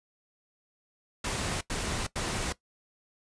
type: noise bursts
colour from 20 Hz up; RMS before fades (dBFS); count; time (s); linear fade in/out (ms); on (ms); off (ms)
pink; -32; 3; 1.24-2.526; 5; 370; 88
effects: noise-tail reverb RT60 0.1 s tail -17 dB re dry + resampled to 22050 Hz